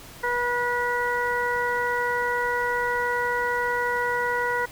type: harmonic tone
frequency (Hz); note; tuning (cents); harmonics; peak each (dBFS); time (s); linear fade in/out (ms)
485.6; B4; -29; 1 / 2 / 3 / 4; -28 / -27 / -28 / -29; 0.23-4.66; 10
effects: pink hiss -44 dBFS RMS until 4.71 s

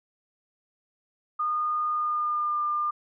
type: tone with pitch glide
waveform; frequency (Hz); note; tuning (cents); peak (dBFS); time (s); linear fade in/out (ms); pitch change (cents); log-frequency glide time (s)
sine; 1223 to 1200.6; D#6 to D6; -30 to +38; -24; 1.39-2.91; 10; -32; 1.91-2.55
effects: none

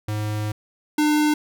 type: tone pair in turn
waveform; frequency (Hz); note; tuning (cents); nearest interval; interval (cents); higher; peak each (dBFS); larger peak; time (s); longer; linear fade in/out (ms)
square; 106.1 / 300.8; G#2 / D4; +38 / +42; octave + tritone; 1804; second; -24 / -17; second; 0.08-0.52 / 0.98-1.34; first; 5
effects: none

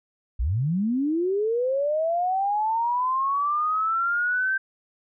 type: linear sweep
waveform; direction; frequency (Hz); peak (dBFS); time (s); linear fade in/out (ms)
sine; up; 49 to 1568; -21; 0.39-4.58; 10
effects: none

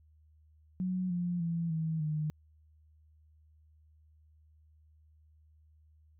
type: tone with pitch steps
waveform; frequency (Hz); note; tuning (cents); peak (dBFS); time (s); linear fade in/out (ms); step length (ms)
sine; 184 / 175.69 / 167.76 / 160.18 / 152.95; F#3 / F3 / E3 / E3 / D#3; -9 / +11 / +31 / -49 / -29; -30; 0.8-2.3; 0; 300
effects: added 77 Hz sine -60 dBFS peak until 6.19 s

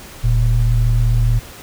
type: tone pair together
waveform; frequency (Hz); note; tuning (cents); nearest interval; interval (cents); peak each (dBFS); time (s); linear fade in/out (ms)
sine; 41.15 / 116.4; E1 / A#2; -2 / -2; octave + tritone; 1800; -14; 0.23-1.4; 20
effects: pink hiss -37 dBFS RMS until 1.62 s

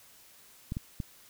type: clicks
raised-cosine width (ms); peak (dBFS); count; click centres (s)
5; -21; 3; 0.721 / 0.769 / 1.002
effects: white hiss -57 dBFS RMS until 1.29 s

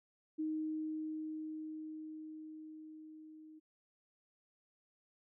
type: tone with level ramp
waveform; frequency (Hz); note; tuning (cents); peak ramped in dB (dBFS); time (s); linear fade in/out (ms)
sine; 311.9; D#4; +4; -34 to -53; 0.38-3.6; 20
effects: none

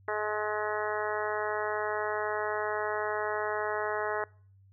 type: harmonic tone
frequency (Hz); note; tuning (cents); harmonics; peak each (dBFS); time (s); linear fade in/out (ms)
211.9; G#3; +35; 2 / 3 / 4 / 5 / 6 / 7 / 8 / 9; -34 / -36 / -37 / -38 / -39 / -39 / -40 / -41; 0.08-4.24; 2
effects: noise-tail reverb RT60 0.5 s tail -25 dB re dry + added 97 Hz sine -56 dBFS peak until 4.72 s

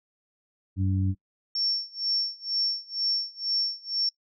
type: harmonic tone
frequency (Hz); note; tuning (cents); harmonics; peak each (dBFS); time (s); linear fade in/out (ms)
95.4; G2; -47; 1 / 2 / 3; -23 / -31 / -33; 0.76-1.15; 50
type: tone with tremolo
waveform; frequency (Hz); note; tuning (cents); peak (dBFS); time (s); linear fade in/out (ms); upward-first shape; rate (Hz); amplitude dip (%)
sine; 5450; F8; -43; -22; 1.55-4.09; 2; sine; 2.1; 95
effects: noise-tail reverb RT60 0.1 s tail -23 dB re dry

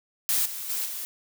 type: noise with level steps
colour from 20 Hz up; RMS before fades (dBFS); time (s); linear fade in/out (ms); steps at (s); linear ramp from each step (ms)
blue; -24 / -35 / -29 / -34; 0.29-1.05; 0; 0.45 / 0.69 / 0.85; 10
effects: none

